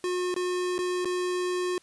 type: tone with dropouts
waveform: square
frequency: 360.9 Hz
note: F#4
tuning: 43 cents flat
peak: -27 dBFS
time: 0.04-1.78 s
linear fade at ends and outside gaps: 1 ms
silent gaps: 0.342-0.363 / 0.781-0.789 / 1.047-1.055 s
effects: white hiss -61 dBFS RMS until 1.82 s + resampled to 24000 Hz